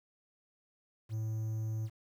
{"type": "tone with quantisation", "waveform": "triangle", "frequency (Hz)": 110, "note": "A2", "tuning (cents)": 0, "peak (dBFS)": -31, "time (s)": [1.09, 1.9], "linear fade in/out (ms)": 50, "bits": 10, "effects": []}